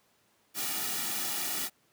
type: noise with comb filter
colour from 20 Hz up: white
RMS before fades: -33 dBFS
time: 0.54-1.7 s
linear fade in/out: 50 ms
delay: 1.9 ms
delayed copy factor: -0.7
effects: pink hiss -68 dBFS RMS until 1.92 s + high-pass 150 Hz 12 dB/octave